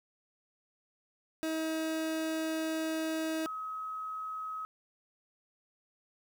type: tone pair in turn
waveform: 30% pulse / sine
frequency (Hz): 318.8 / 1275.2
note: D#4 / D#6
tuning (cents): +42 / +42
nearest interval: 2 octaves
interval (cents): 2400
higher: second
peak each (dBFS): -29 / -36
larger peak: first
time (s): 1.43-3.46 / 3.46-4.65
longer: first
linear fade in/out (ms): 0
effects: 11-bit